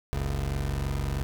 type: tone pair together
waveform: 25% pulse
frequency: 46.25 / 69.3 Hz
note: F#1 / C#2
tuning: 0 / 0 cents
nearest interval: perfect fifth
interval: 700 cents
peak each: -28 / -26 dBFS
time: 0.13-1.23 s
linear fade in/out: 0 ms
effects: none